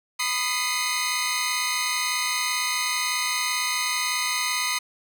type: tone cluster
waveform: 15% pulse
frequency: 999 / 1241 / 2056 / 2141 Hz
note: B5 / D#6 / C7 / C7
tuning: +20 / -5 / -31 / +39 cents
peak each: -23 dBFS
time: 0.19-4.79 s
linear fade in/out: 10 ms
effects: none